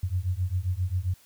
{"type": "beating tone pair", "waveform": "sine", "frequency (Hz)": [87.7, 95.2], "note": ["F2", "F#2"], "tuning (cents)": [8, 50], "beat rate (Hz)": 7.5, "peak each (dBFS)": -28, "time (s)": [0.03, 1.14], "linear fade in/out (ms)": 5, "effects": ["white hiss -58 dBFS RMS until 1.25 s"]}